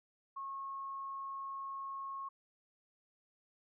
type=tone; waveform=sine; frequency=1090 Hz; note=C#6; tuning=29 cents flat; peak=-40 dBFS; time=0.36-2.29 s; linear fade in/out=10 ms; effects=none